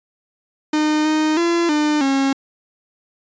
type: tone with pitch steps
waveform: 45% pulse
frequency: 305.5 / 309.5 / 340.4 / 300.5 / 271.9 Hz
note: D#4 / D#4 / F4 / D4 / C#4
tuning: -32 / -9 / -44 / +40 / -33 cents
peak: -15 dBFS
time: 0.73-2.33 s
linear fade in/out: 5 ms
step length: 320 ms
effects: resampled to 16000 Hz